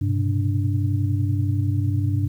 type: tone cluster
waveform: sine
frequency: 98.8 / 119 / 129.7 / 291.5 Hz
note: G2 / A#2 / C3 / D4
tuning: +14 / +36 / -15 / -13 cents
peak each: -20 / -29 / -26 / -29 dBFS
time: 0.01-2.28 s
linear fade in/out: 10 ms
effects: 9-bit